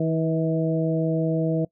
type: harmonic tone with a mistuned harmonic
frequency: 160.9 Hz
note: E3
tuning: 42 cents flat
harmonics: 1 / 2 / 3 / 4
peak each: -23 / -26 / -28 / -29 dBFS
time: 0-1.65 s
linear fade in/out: 5 ms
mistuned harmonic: 3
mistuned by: +17 cents
effects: noise-tail reverb RT60 0.1 s tail -22 dB re dry